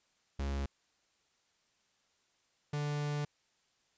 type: tone pair in turn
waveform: 45% pulse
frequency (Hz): 69.3 / 146.84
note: C#2 / D3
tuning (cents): 0 / 0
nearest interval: octave + minor second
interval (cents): 1300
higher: second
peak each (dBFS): -33 / -33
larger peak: neither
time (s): 0.39-0.66 / 2.73-3.25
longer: second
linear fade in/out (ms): 5
effects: white hiss -74 dBFS RMS until 3.97 s + resampled to 16000 Hz